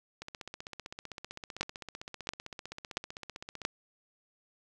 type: two click trains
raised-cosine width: 0.2 ms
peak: -24 / -12 dBFS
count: 54 / 4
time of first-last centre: 0.22-3.617 / 1.61-3.651 s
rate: 15.6 / 1.47 Hz
effects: none